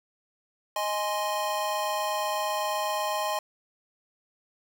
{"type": "chord", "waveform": "square", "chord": "Ab major", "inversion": "second", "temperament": "equal", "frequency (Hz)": [622.3, 830.6, 1046.5], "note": ["Eb5", "Ab5", "C6"], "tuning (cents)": [0, 0, 0], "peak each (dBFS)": -32, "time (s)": [0.76, 3.39], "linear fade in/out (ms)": 2, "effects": []}